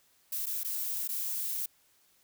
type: noise with dropouts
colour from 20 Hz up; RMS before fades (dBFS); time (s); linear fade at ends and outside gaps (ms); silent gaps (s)
violet; -34; 0.32-1.66; 5; 0.459-0.465 / 0.634-0.646 / 1.077-1.089
effects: white hiss -67 dBFS RMS until 2.23 s